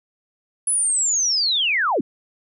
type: linear sweep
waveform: sine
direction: down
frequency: 10300 to 196 Hz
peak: -17 dBFS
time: 0.67-2.01 s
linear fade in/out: 5 ms
effects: none